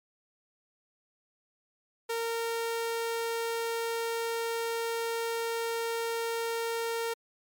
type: tone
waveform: sawtooth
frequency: 460.4 Hz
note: A#4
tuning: 22 cents flat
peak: -26 dBFS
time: 2.09-7.14 s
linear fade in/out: 10 ms
effects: MP3 96 kbps